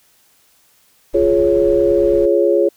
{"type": "noise", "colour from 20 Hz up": "brown", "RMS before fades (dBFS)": -30, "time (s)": [1.13, 2.26], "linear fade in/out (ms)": 10}
{"type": "chord", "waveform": "sine", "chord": "Db major", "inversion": "first", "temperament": "just", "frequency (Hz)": [346.5, 415.8, 554.4], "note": ["F4", "Ab4", "Db5"], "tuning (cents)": [-14, 2, 0], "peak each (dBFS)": -15, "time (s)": [1.14, 2.69], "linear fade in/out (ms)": 10}
{"effects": ["white hiss -55 dBFS RMS until 2.76 s"]}